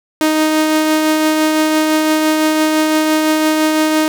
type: tone with tremolo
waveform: sawtooth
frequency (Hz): 311.1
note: D#4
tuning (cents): 0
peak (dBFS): -6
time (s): 0.21-4.08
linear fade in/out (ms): 0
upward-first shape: triangle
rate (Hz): 5.9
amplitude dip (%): 30
effects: none